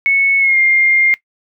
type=tone with pitch glide; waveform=sine; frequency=2205 to 2115 Hz; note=C#7 to C7; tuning=-10 to +18 cents; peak=-9 dBFS; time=0.06-1.14 s; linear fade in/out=0 ms; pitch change=-72 cents; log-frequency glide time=0.39-0.58 s; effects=noise-tail reverb RT60 0.1 s tail -19 dB re dry